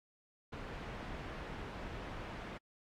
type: low-pass noise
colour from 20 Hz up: pink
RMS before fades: -45 dBFS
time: 0.52-2.58 s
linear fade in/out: 10 ms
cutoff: 2200 Hz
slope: 12 dB/octave
effects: AAC 64 kbps